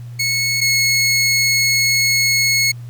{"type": "tone pair in turn", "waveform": "20% pulse", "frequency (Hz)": [2196, 2183], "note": ["C#7", "C#7"], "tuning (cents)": [-17, -27], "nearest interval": "unison", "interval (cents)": 10, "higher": "first", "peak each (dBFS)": [-11, -8], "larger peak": "second", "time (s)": [[0.19, 0.61], [0.61, 2.72]], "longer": "second", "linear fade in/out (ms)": 10, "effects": ["added 120 Hz sine -29 dBFS peak until 2.89 s", "pink hiss -51 dBFS RMS until 2.89 s"]}